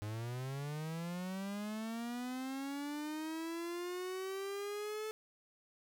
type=linear sweep; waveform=45% pulse; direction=up; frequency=103 to 436.4 Hz; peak=-39 dBFS; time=0.02-5.11 s; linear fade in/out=0 ms; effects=none